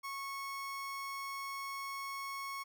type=tone; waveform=30% pulse; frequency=1100 Hz; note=C#6; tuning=14 cents flat; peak=-37 dBFS; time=0.03-2.64 s; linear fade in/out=20 ms; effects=none